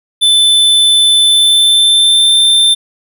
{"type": "tone with pitch glide", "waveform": "square", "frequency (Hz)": [3520, 3569], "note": ["A7", "A7"], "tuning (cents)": [0, 24], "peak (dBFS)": -6, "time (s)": [0.21, 2.75], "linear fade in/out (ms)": 20, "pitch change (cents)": 24, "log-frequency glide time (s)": [1.23, 2.38], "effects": []}